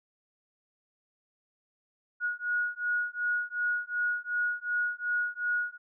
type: beating tone pair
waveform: sine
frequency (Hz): 1449 / 1451.7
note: F#6 / F#6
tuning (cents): -37 / -33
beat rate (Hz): 2.7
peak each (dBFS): -31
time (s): 2.2-5.78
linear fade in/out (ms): 50
effects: none